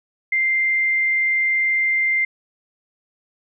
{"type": "tone", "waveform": "sine", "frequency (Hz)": 2093, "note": "C7", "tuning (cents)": 0, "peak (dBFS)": -16, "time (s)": [0.32, 2.25], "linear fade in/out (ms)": 5, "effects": []}